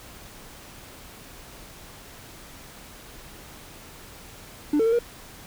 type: tone with pitch steps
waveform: triangle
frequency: 296.1 / 447.5 / 456.1 / 473.9 Hz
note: D4 / A4 / A#4 / A#4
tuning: +14 / +29 / -38 / +28 cents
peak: -15 dBFS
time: 4.73-4.99 s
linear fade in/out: 5 ms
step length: 65 ms
effects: tanh soft clip ceiling -13 dBFS + pink hiss -45 dBFS RMS until 5.46 s